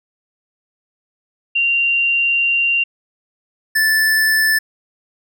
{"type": "tone pair in turn", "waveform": ["sine", "square"], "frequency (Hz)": [2769, 1754.5], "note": ["F7", "A6"], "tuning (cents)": [-15, -5], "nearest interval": "minor sixth", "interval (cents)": 790, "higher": "first", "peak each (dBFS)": -13, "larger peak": "neither", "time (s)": [[1.55, 2.84], [3.75, 4.59]], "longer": "first", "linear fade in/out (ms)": 10, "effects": []}